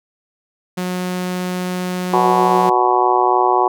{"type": "tone", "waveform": "sawtooth", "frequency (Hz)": 181.5, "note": "F#3", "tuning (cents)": -33, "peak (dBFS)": -16, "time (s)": [0.77, 2.7], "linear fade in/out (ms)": 10}
{"type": "harmonic tone", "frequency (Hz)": 123.47, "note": "B2", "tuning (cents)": 0, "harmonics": [3, 4, 5, 6, 7, 8, 9], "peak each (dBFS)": [-18, -25, -27, -17, -18, -18, -21], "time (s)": [2.13, 3.68], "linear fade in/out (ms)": 5}
{"effects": []}